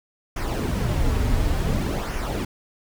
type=noise with flanger; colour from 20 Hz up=brown; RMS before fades=-23 dBFS; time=0.36-2.45 s; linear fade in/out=5 ms; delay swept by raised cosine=0.24 to 5.94 ms; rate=0.56 Hz; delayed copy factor=-0.6; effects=none